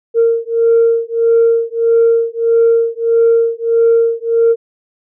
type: beating tone pair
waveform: sine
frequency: 460 / 461.6 Hz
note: A#4 / A#4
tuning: -23 / -17 cents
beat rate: 1.6 Hz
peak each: -11 dBFS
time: 0.14-4.56 s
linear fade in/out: 50 ms
effects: tanh soft clip ceiling -3 dBFS